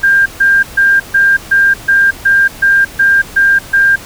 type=tone bursts; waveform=sine; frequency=1596 Hz; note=G6; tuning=31 cents sharp; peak=-5 dBFS; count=11; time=0.03-3.96 s; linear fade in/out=10 ms; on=230 ms; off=140 ms; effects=pink hiss -31 dBFS RMS until 4.05 s